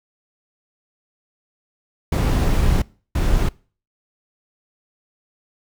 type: noise bursts at uneven times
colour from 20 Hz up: brown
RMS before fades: -17 dBFS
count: 2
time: 2.12-2.82 / 3.15-3.49 s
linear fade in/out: 5 ms
effects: noise-tail reverb RT60 0.4 s tail -23 dB re dry